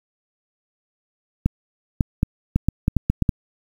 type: clicks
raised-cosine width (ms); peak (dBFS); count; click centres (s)
5; -4; 10; 1.46 / 2.008 / 2.231 / 2.56 / 2.686 / 2.881 / 2.967 / 3.1 / 3.223 / 3.292
effects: 7-bit

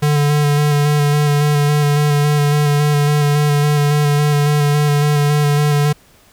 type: tone with vibrato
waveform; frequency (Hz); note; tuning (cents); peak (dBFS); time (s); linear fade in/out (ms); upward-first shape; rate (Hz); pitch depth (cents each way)
square; 146.83; D3; 0; -12; 0.02-5.93; 10; square; 3.6; 17
effects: pink hiss -49 dBFS RMS until 6.32 s

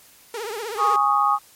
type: tone with vibrato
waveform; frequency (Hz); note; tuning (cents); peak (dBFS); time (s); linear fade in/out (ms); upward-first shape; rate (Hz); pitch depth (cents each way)
sawtooth; 440; A4; 0; -24; 0.34-0.96; 2; triangle; 16; 190
type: chord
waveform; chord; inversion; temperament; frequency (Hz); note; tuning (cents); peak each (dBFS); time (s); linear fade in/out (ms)
sine; Ab suspended fourth; none; equal with one note detuned; 824.9 / 1108.7 / 1244.5; Ab5 / Db6 / Eb6; -12 / 0 / 0; -21 / -21 / -19; 0.77-1.39; 50
effects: white hiss -51 dBFS RMS until 1.55 s + MP3 64 kbps

